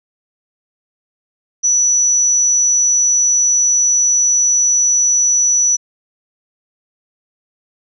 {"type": "tone", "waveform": "sine", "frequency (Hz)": 5920, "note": "F#8", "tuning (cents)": 0, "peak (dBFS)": -10, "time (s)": [1.63, 5.77], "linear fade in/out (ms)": 20, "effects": []}